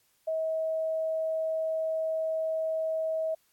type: tone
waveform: sine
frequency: 640 Hz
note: D#5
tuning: 49 cents sharp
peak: -27 dBFS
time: 0.27-3.35 s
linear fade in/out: 10 ms
effects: white hiss -69 dBFS RMS until 3.52 s + AAC 64 kbps